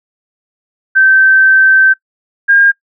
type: tone pair in turn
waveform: sine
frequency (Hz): 1550 / 1613.9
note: G6 / G6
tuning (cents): -20 / +50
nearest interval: minor second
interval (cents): 70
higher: second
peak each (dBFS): -4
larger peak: neither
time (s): 0.95-1.94 / 2.48-2.72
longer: first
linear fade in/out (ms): 20
effects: noise-tail reverb RT60 0.1 s tail -22 dB re dry